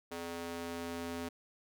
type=tone with high-pass filter sweep; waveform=square; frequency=85 Hz; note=F2; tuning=46 cents flat; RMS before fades=-41 dBFS; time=0.11-1.29 s; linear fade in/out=10 ms; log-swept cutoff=370 to 240 Hz; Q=1.1; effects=none